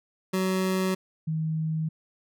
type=tone pair in turn; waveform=25% pulse / sine; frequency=187.6 / 158.38 Hz; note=F#3 / D#3; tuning=+24 / +31 cents; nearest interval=minor third; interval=293 cents; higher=first; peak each=-20 / -25 dBFS; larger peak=first; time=0.33-0.95 / 1.27-1.89 s; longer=neither; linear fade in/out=10 ms; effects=none